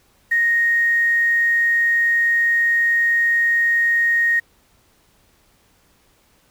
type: tone with quantisation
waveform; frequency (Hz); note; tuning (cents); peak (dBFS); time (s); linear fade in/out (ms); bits
sine; 1864.7; A#6; 0; -14; 0.31-4.4; 10; 7
effects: pink hiss -58 dBFS RMS until 6.5 s